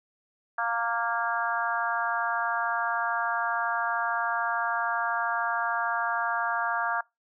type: harmonic tone with a mistuned harmonic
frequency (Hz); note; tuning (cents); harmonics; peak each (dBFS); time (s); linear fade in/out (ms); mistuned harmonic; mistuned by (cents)
233.1; A#3; 0; 3 / 4 / 5 / 6 / 7; -32 / -32 / -32 / -32 / -32; 0.58-7.01; 5; 4; -17
effects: noise-tail reverb RT60 0.2 s tail -23 dB re dry